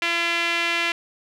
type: tone with band-pass filter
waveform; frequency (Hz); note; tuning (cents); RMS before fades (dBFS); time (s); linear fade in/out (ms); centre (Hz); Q
sawtooth; 340; F4; -46; -23; 0.02-0.92; 2; 2500; 2.4
effects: none